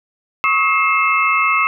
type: tone cluster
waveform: sine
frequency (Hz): 1106 / 1280 / 2133 / 2634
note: C#6 / D#6 / C7 / E7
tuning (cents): -4 / +49 / +33 / -2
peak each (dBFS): -18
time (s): 0.44-1.67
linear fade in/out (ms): 0
effects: none